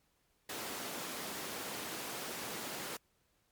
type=high-pass noise; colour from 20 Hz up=pink; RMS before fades=-42 dBFS; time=0.49-2.97 s; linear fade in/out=5 ms; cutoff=240 Hz; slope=12 dB/octave; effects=pink hiss -75 dBFS RMS until 3.51 s + MP3 96 kbps